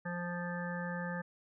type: harmonic tone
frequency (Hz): 175.2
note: F3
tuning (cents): +6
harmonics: 1 / 3 / 5 / 7 / 9 / 10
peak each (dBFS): -38 / -43 / -46 / -48 / -46 / -44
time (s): 0.05-1.22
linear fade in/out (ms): 10
effects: none